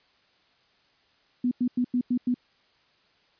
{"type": "tone bursts", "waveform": "sine", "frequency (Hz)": 246.9, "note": "B3", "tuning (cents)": 0, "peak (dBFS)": -21, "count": 6, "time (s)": [1.44, 2.343], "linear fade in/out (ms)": 5, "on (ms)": 73, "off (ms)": 93, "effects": ["white hiss -64 dBFS RMS until 3.39 s", "resampled to 11025 Hz"]}